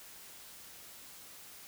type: silence
effects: white hiss -52 dBFS RMS until 1.67 s